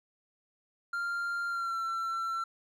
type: tone with pitch glide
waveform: triangle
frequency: 1393 to 1347.9 Hz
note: F6 to E6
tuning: -5 to +38 cents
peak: -29 dBFS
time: 0.93-2.44 s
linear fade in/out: 5 ms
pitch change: -57 cents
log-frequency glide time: 1.48-1.78 s
effects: none